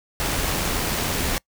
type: noise with amplitude modulation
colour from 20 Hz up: pink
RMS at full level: -23 dBFS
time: 0.2-1.38 s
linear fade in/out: 0 ms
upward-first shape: sine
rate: 86.6 Hz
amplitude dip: 25%
effects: noise-tail reverb RT60 0.1 s tail -25 dB re dry